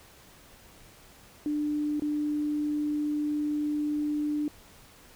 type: tone with dropouts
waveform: sine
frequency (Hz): 297.5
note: D4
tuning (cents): +22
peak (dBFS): -26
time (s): 1.46-4.48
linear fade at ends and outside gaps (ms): 1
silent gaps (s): 1.997-2.021
effects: pink hiss -54 dBFS RMS until 5.15 s